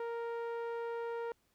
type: tone with low-pass filter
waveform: sawtooth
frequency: 466.2 Hz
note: A#4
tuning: in tune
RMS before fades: -39 dBFS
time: 0-1.32 s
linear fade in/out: 2 ms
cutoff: 1300 Hz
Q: 0.7
effects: pink hiss -75 dBFS RMS until 1.54 s